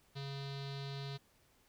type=tone with low-pass filter; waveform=square; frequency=138.59 Hz; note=C#3; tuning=in tune; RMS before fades=-43 dBFS; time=0.15-1.18 s; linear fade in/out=20 ms; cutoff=4100 Hz; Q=5.5; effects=pink hiss -70 dBFS RMS until 1.68 s